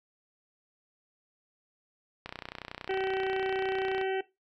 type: click train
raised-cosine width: 0.3 ms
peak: -22 dBFS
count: 55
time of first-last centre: 2.26-4.013 s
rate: 30.8 Hz
type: harmonic tone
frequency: 382 Hz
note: G4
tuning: 45 cents flat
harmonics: 1 / 2 / 4 / 5 / 6 / 7 / 8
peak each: -29 / -35 / -41 / -43 / -45 / -46 / -47 dBFS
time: 2.89-4.21 s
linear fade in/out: 5 ms
effects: noise-tail reverb RT60 0.2 s tail -17 dB re dry